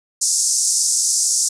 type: band-pass noise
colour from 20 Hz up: pink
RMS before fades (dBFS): -18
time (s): 0.21-1.49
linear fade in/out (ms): 10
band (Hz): 5400 to 9400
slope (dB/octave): 48
effects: none